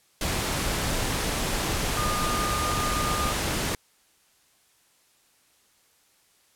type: tone in noise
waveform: sine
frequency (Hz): 1217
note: D#6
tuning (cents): -39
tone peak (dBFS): -28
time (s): 1.97-3.32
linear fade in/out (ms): 2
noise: pink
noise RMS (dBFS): -27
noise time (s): 0.21-3.75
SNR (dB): -4
effects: white hiss -63 dBFS RMS until 6.55 s + low-pass 12000 Hz 12 dB/octave